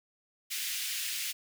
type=high-pass noise; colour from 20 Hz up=pink; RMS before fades=-35 dBFS; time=0.5-1.33 s; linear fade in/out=20 ms; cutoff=2200 Hz; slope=24 dB/octave; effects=none